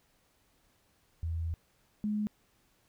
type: tone pair in turn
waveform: sine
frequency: 82.41 / 210.4 Hz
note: E2 / G#3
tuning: 0 / +23 cents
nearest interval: octave + major third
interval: 1623 cents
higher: second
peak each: -31 / -29 dBFS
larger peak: second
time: 1.23-1.54 / 2.04-2.27 s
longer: first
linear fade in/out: 0 ms
effects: pink hiss -70 dBFS RMS until 2.88 s